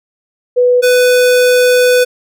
sine / square tone pair in turn, 493.9 / 497.6 Hz, B4 / B4, 0 / +13 cents, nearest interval unison, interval 13 cents, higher second, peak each -6 / -7 dBFS, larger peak first, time 0.56-0.82 / 0.82-2.05 s, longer second, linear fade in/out 20 ms, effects none

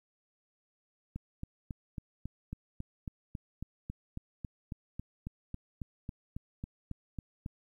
click train, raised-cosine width 5 ms, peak -26 dBFS, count 24, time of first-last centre 1.16-7.461 s, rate 3.65 Hz, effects 11-bit

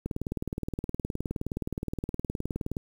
click train, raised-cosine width 3 ms, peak -18 dBFS, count 53, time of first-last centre 0.06-2.768 s, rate 19.2 Hz, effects 8-bit

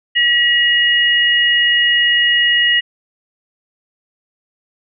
sine tone pair together, 1922.2 / 2880 Hz, B6 / F#7, -47 / -47 cents, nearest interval perfect fifth, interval 700 cents, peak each -13 dBFS, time 0.15-2.81 s, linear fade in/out 20 ms, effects none

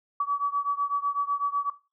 sine beating tone pair, 1139 / 1147 Hz, C#6 / D6, +47 / -41 cents, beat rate 8 Hz, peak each -27 dBFS, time 0.2-1.7 s, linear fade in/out 5 ms, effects noise-tail reverb RT60 0.3 s tail -17 dB re dry

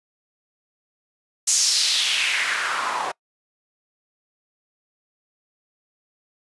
white noise with band-pass filter sweep, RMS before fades -22 dBFS, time 1.47-3.12 s, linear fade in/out 10 ms, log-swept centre 7100 to 780 Hz, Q 2.7, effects noise-tail reverb RT60 0.1 s tail -25 dB re dry + resampled to 24000 Hz

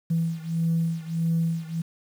sine beating tone pair, 164.6 / 166.2 Hz, E3 / E3, -2 / +15 cents, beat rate 1.6 Hz, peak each -24 / -26 dBFS, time 0.1-1.82 s, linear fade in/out 10 ms, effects tanh soft clip ceiling -16 dBFS + 8-bit

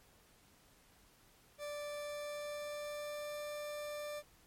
40% pulse tone with pitch glide, 587.3 to 592.4 Hz, D5 to D5, 0 to +15 cents, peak -40 dBFS, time 1.58-4.23 s, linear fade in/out 50 ms, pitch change +15 cents, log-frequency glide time 1.95-3.41 s, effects pink hiss -66 dBFS RMS until 4.46 s + MP3 64 kbps

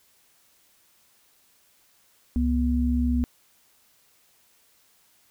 sine tone pair together, 68.23 / 243.4 Hz, C#2 / B3, -27 / -25 cents, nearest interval octave + minor seventh, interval 2202 cents, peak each -23 dBFS, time 2.36-3.24 s, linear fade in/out 0 ms, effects white hiss -62 dBFS RMS until 5.3 s

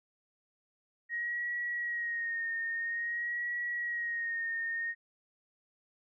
sine tone with vibrato, 1879 Hz, A#6, 13 cents sharp, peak -32 dBFS, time 1.09-4.95 s, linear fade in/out 50 ms, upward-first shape sine, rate 0.5 Hz, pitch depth 41 cents each way, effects none

